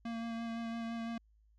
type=tone with vibrato; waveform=square; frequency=230 Hz; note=A#3; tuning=23 cents flat; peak=-38 dBFS; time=0.05-1.18 s; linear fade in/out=5 ms; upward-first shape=sine; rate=5.9 Hz; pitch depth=16 cents each way; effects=added 53 Hz sine -64 dBFS peak until 1.58 s + low-pass 4000 Hz 12 dB/octave